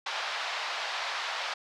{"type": "band-pass noise", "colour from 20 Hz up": "pink", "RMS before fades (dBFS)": -34, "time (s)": [0.06, 1.54], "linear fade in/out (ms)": 5, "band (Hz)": [740, 4800], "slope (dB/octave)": 24, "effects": []}